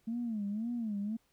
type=tone with vibrato; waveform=sine; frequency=220 Hz; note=A3; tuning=in tune; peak=-32 dBFS; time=0.07-1.17 s; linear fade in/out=10 ms; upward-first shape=sine; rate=1.9 Hz; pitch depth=160 cents each way; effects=tanh soft clip ceiling -28 dBFS + pink hiss -73 dBFS RMS until 1.32 s